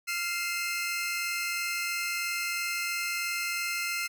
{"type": "tone cluster", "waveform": "sawtooth", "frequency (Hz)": [1385, 2099, 2584], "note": ["F6", "C7", "E7"], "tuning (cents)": [-15, 5, -35], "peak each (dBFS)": [-32, -29, -32], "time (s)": [0.07, 4.08], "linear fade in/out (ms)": 20, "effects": []}